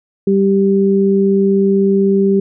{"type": "tone pair together", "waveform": "sine", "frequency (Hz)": [196, 392], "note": ["G3", "G4"], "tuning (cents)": [0, 0], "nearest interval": "octave", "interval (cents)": 1200, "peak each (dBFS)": -12, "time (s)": [0.27, 2.4], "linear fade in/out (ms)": 5, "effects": []}